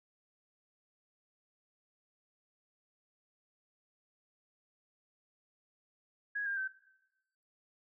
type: tone with pitch steps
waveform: sine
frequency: 1660 / 1603 / 1543 Hz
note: G#6 / G6 / G6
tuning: -1 / +38 / -28 cents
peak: -33 dBFS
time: 6.35-6.68 s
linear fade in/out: 10 ms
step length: 110 ms
effects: noise-tail reverb RT60 0.9 s tail -18 dB re dry